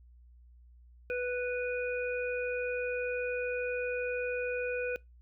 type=harmonic tone; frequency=493.9 Hz; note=B4; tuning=in tune; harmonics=1 / 3 / 5; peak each=-32 / -39 / -38 dBFS; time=1.1-4.96 s; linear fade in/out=0 ms; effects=noise-tail reverb RT60 0.2 s tail -24 dB re dry + added 60 Hz sine -54 dBFS peak until 5.21 s